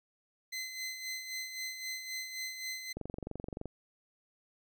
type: tone with tremolo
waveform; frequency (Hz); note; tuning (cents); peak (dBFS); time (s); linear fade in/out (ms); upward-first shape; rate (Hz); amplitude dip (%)
20% pulse; 2048; C7; -38; -31; 0.52-2.93; 10; sine; 3.8; 55
type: click train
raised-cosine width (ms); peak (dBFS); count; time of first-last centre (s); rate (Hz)
2; -26; 17; 2.97-3.657; 23.3
effects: none